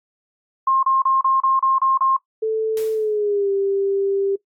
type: tone bursts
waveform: sine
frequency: 1065 Hz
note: C6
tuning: 30 cents sharp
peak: -14 dBFS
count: 8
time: 0.67-2.167 s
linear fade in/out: 5 ms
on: 160 ms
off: 31 ms
type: tone with pitch glide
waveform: sine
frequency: 440 to 394.3 Hz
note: A4 to G4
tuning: 0 to +10 cents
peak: -17 dBFS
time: 2.42-4.36 s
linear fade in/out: 10 ms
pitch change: -190 cents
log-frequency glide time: 2.93-3.51 s
type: noise with exponential decay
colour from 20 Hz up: white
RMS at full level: -34 dBFS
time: 2.77-3.18 s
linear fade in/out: 1 ms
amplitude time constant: 89 ms
effects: noise-tail reverb RT60 0.1 s tail -18 dB re dry + AAC 64 kbps